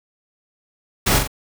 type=noise with echo; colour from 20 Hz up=pink; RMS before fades=-17 dBFS; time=1.06-1.19 s; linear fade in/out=10 ms; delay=43 ms; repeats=2; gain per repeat=-5 dB; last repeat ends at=1.276 s; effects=none